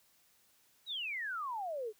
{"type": "exponential sweep", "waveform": "sine", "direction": "down", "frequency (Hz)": [3978, 407.3], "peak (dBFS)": -36, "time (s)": [0.86, 1.93], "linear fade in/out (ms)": 50, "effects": ["white hiss -69 dBFS RMS until 1.99 s"]}